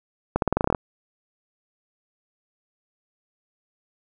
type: accelerating click train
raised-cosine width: 1 ms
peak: -6 dBFS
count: 11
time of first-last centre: 0.36-0.748 s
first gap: 62 ms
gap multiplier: 0.89
effects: none